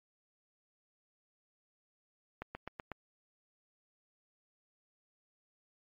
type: accelerating click train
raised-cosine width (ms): 0.5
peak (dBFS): -25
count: 5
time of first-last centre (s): 2.42-2.917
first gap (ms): 130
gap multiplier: 0.97
effects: MP3 32 kbps